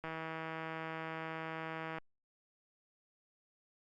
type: click train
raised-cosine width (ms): 0.5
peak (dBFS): -27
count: 314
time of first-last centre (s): 0.04-1.984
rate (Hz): 161
effects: Opus 48 kbps